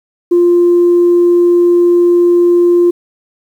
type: tone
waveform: sine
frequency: 349.2 Hz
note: F4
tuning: in tune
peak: -4 dBFS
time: 0.31-2.91 s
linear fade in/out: 10 ms
effects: tanh soft clip ceiling -2 dBFS + 7-bit